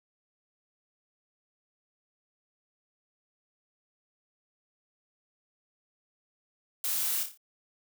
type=noise with echo; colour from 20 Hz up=blue; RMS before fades=-31 dBFS; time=6.84-7.23 s; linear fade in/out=2 ms; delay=29 ms; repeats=5; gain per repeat=-6 dB; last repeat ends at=7.375 s; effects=none